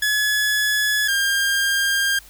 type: tone pair in turn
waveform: sawtooth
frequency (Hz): 1700 / 1604.6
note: G#6 / G6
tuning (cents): +40 / +40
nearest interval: minor second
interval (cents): 100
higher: first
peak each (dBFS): -14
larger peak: neither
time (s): 0.02-1.08 / 1.08-2.19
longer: second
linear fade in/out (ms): 5
effects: added 50 Hz sine -48 dBFS peak until 2.29 s + white hiss -47 dBFS RMS until 2.29 s